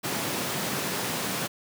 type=high-pass noise; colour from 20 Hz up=pink; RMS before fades=-30 dBFS; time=0.03-1.48 s; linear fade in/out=20 ms; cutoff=130 Hz; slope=24 dB/octave; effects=none